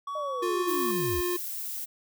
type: tone with pitch glide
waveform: triangle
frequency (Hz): 1127 to 1117.9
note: C#6 to C#6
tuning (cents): +28 to +14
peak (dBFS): -30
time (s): 0.07-0.91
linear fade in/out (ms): 5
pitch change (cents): -14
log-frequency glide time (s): 0.59-0.67
type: linear sweep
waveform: sine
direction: down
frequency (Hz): 622.3 to 53.6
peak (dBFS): -32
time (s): 0.15-1.21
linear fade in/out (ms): 5
type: tone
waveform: square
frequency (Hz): 355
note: F4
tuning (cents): +28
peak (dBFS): -28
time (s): 0.42-1.37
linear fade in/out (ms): 10
type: noise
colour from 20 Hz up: violet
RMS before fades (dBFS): -35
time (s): 0.67-1.86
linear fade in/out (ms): 20
effects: none